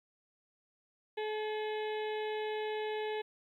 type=harmonic tone with a mistuned harmonic; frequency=428.8 Hz; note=A4; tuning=45 cents flat; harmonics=1 / 2 / 4 / 5 / 6 / 7 / 8 / 9; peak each=-35 / -41 / -47 / -49 / -51 / -52 / -53 / -54 dBFS; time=1.17-3.22 s; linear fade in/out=10 ms; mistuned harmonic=6; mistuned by=-18 cents; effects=12-bit